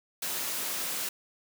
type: high-pass noise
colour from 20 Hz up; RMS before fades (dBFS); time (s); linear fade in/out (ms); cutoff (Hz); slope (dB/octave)
white; -33; 0.22-1.09; 5; 190; 12
effects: none